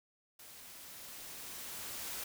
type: noise with level ramp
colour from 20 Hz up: white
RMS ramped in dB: -54 to -41 dBFS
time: 0.39-2.24 s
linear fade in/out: 5 ms
effects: none